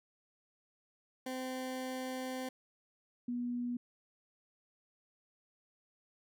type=tone pair in turn; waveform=20% pulse / sine; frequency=258 / 243 Hz; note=C4 / B3; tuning=-24 / -28 cents; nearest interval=minor second; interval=104 cents; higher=first; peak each=-33 / -34 dBFS; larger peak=first; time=1.26-2.49 / 3.28-3.77 s; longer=first; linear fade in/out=5 ms; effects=none